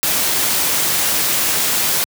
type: noise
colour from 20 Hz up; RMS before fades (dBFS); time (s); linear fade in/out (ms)
white; -17; 0.03-2.04; 0
effects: high-pass 100 Hz 12 dB/octave